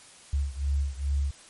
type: beating tone pair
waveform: sine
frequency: 69.3 / 71.7 Hz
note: C#2 / D2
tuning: 0 / -41 cents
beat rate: 2.4 Hz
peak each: -27 / -29 dBFS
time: 0.33-1.31 s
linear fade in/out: 5 ms
effects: white hiss -51 dBFS RMS until 1.49 s + MP3 48 kbps